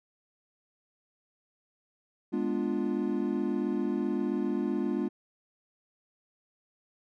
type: chord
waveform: triangle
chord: G# diminished seventh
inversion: none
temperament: equal with one note detuned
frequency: 207.7 / 246.2 / 293.7 / 349.2 Hz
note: G#3 / B3 / D4 / F4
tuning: 0 / -5 / 0 / 0 cents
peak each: -31 dBFS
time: 2.32-5.09 s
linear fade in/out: 20 ms
effects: none